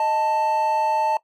triangle tone pair together, 622.3 / 882.9 Hz, D#5 / A5, 0 / +6 cents, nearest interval tritone, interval 606 cents, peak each -24 / -17 dBFS, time 0-1.17 s, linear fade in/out 2 ms, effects noise-tail reverb RT60 0.1 s tail -19 dB re dry

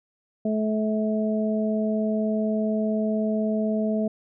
harmonic tone, 215.9 Hz, A3, 33 cents flat, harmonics 1 / 2 / 3, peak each -23 / -30 / -28 dBFS, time 0.45-4.08 s, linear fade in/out 5 ms, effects none

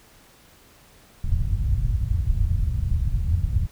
white low-pass noise, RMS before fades -22 dBFS, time 1.24-3.67 s, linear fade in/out 5 ms, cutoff 100 Hz, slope 24 dB/octave, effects pink hiss -53 dBFS RMS until 3.71 s

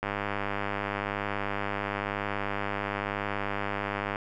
click train, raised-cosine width 0.5 ms, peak -15 dBFS, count 418, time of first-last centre 0.03-4.159 s, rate 101 Hz, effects none

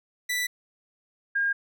sawtooth / sine tone pair in turn, 1975.5 / 1617.4 Hz, B6 / G#6, 0 / -46 cents, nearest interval minor third, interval 346 cents, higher first, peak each -22 dBFS, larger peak neither, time 0.29-0.47 / 1.35-1.53 s, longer neither, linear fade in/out 10 ms, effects none

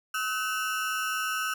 35% pulse ring-modulated tone, 1396.9 Hz, F6, in tune, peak -23 dBFS, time 0.14-1.54 s, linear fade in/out 5 ms, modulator 112 Hz, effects none

